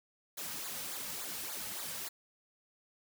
white noise with flanger, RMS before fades -41 dBFS, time 0.37-2.09 s, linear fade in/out 10 ms, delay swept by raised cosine 0.34 to 2.94 ms, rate 3.5 Hz, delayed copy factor -0.75, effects none

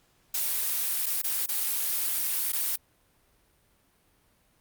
blue noise with dropouts, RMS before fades -28 dBFS, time 0.34-2.76 s, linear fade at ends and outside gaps 5 ms, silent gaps 1.06-1.064 / 1.218-1.24 / 1.461-1.487 / 2.521-2.53 s, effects pink hiss -66 dBFS RMS until 4.6 s + Opus 48 kbps

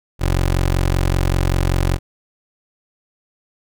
20% pulse tone, 45.19 Hz, F#1, 40 cents flat, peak -10 dBFS, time 0.19-1.99 s, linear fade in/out 50 ms, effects none

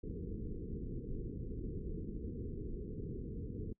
pink low-pass noise, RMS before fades -42 dBFS, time 0.03-3.73 s, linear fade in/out 5 ms, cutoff 470 Hz, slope 96 dB/octave, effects noise-tail reverb RT60 0.1 s tail -26 dB re dry

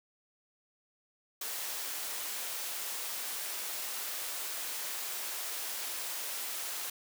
white high-pass noise, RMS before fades -38 dBFS, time 1.41-6.9 s, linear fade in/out 5 ms, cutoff 440 Hz, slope 12 dB/octave, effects none

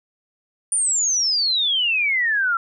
sine exponential sweep, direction down, 9480 to 1338 Hz, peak -17 dBFS, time 0.72-2.57 s, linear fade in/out 2 ms, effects none

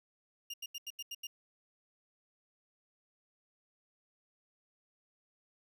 30% pulse tone bursts, 2826 Hz, F7, 20 cents sharp, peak -37 dBFS, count 7, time 0.5-1.27 s, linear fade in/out 5 ms, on 38 ms, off 84 ms, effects none

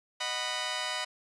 10% pulse chord, B major, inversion first, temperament just, 617.4 / 740.8 / 987.8 Hz, D#5 / F#5 / B5, -14 / +2 / 0 cents, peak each -29 / -29 / -26 dBFS, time 0.2-1.05 s, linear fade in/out 10 ms, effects resampled to 22050 Hz

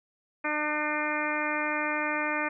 harmonic tone, 301.1 Hz, D4, 43 cents sharp, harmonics 1 / 2 / 3 / 4 / 5 / 6 / 7 / 8, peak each -35 / -35 / -35 / -35 / -35 / -35 / -35 / -35 dBFS, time 0.44-2.49 s, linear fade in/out 10 ms, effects none

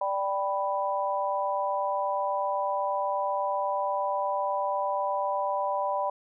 sine chord, G major, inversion second, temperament equal, 587.3 / 784 / 987.8 Hz, D5 / G5 / B5, 0 / 0 / 0 cents, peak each -30 / -31 / -29 dBFS, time 0.01-6.1 s, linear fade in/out 5 ms, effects none

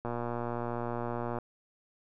click train, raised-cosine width 1 ms, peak -21 dBFS, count 160, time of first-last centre 0.05-1.386 s, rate 119 Hz, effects none

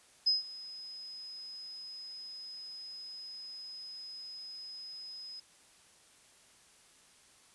sine tone with ADSR envelope, 5060 Hz, D#8, 28 cents sharp, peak -23 dBFS, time 0.26-5.4 s, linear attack 14 ms, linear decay 150 ms, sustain -20 dB, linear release 6 ms, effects white hiss -62 dBFS RMS until 7.54 s + resampled to 24000 Hz

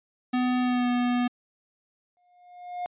square tone with pitch glide, 250.3 to 245 Hz, B3 to B3, +23 to -14 cents, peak -23 dBFS, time 0.33-1.28 s, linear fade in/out 10 ms, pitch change -37 cents, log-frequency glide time 0.61-0.89 s
triangle tone with exponential growth, 714 Hz, F5, 38 cents sharp, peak -25 dBFS, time 2.17-2.86 s, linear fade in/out 0 ms, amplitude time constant 150 ms
effects resampled to 8000 Hz

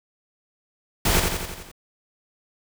pink noise with echo, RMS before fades -20 dBFS, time 1.05-1.2 s, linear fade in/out 5 ms, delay 86 ms, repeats 6, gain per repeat -4 dB, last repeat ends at 1.716 s, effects none

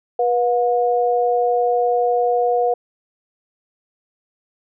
sine tone pair together, 486.7 / 718.4 Hz, B4 / F5, -25 / +49 cents, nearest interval perfect fifth, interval 674 cents, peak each -17 / -18 dBFS, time 0.19-2.74 s, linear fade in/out 5 ms, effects none

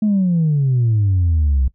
sine exponential sweep, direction down, 218 to 62.9 Hz, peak -11 dBFS, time 0.02-1.68 s, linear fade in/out 5 ms, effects noise-tail reverb RT60 0.1 s tail -20 dB re dry + tanh soft clip ceiling -10 dBFS

